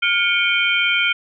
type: tone cluster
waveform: sine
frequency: 1417 / 2228 / 2412 / 3130 Hz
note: F6 / C#7 / D7 / G7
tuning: +25 / +8 / +46 / -3 cents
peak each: -20 / -22 / -21 / -20 dBFS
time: 0.02-1.13 s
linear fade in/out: 10 ms
effects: none